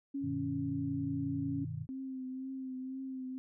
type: tone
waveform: sine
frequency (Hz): 277.2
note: C#4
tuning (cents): 0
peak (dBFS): -34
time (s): 0.14-1.65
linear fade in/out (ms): 10
type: chord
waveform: sine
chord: G augmented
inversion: none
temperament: equal with one note detuned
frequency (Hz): 98 / 123.47 / 154.67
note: G2 / B2 / D#3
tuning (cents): 0 / 0 / -10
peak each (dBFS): -43 / -41 / -40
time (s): 0.21-1.87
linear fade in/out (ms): 50
type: tone with vibrato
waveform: sine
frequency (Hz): 261.6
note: C4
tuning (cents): 0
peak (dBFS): -38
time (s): 1.89-3.38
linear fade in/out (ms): 0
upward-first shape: triangle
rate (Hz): 2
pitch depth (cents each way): 35
effects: none